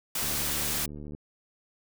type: noise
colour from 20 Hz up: white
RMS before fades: -30 dBFS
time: 0.15-0.86 s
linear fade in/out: 5 ms
type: click train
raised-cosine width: 3 ms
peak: -29 dBFS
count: 69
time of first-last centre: 0.23-1.149 s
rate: 74 Hz
effects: none